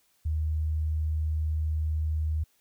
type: tone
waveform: sine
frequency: 77.78 Hz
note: D#2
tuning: in tune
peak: -25 dBFS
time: 0.25-2.44 s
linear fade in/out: 10 ms
effects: white hiss -68 dBFS RMS until 2.6 s